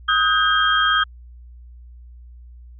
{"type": "tone cluster", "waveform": "sine", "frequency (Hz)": [1262, 1498, 1599, 3215], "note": ["D#6", "F#6", "G6", "G7"], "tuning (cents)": [24, 21, 34, 43], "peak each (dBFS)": [-18, -24, -20, -21], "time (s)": [0.08, 1.04], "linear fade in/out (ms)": 10, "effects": ["added 60 Hz sine -39 dBFS peak until 2.79 s"]}